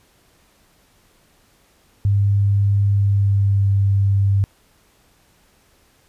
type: tone with pitch glide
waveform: sine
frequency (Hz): 100.5 to 98.94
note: G2 to G2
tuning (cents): +44 to +17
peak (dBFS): -13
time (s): 2.05-4.44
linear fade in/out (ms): 0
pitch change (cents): -27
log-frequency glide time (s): 2.91-3.72
effects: pink hiss -57 dBFS RMS until 6.08 s + resampled to 32000 Hz